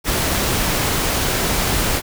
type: noise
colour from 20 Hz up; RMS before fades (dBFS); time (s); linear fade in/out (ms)
pink; -19; 0.04-2.02; 50
effects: none